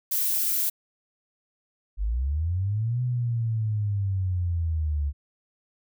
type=noise; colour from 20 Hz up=violet; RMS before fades=-25 dBFS; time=0.11-0.7 s; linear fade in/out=10 ms
type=linear two-way sweep; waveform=sine; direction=up then down; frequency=46.25 to 125.5 to 70 Hz; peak=-23 dBFS; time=1.97-5.13 s; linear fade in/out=50 ms; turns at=3.02 s
effects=none